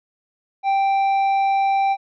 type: tone with tanh clipping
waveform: triangle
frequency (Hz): 784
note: G5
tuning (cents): 0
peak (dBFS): -17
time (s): 0.63-1.97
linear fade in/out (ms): 50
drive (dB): 11
effects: none